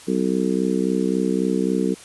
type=harmonic tone; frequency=63.7 Hz; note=C2; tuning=46 cents flat; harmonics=3 / 4 / 5 / 6 / 7; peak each=-23 / -24 / -25 / -26 / -26 dBFS; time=0.07-1.95 s; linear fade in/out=20 ms; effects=white hiss -43 dBFS RMS until 2.04 s + resampled to 24000 Hz